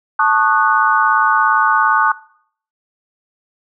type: chord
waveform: sine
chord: D# half-diminished seventh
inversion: second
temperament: equal with one note detuned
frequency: 880 / 1108.7 / 1226 / 1480 Hz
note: A5 / C#6 / D#6 / F#6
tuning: 0 / 0 / -26 / 0 cents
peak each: -16 dBFS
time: 0.19-2.12 s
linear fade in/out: 5 ms
effects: noise-tail reverb RT60 0.6 s tail -20 dB re dry